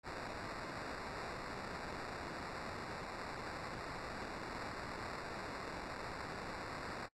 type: noise with sample-and-hold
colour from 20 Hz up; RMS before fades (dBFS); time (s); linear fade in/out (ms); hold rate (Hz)
blue; -45; 0.03-7.09; 50; 3150
effects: noise-tail reverb RT60 0.1 s tail -24 dB re dry + low-pass 6000 Hz 12 dB/octave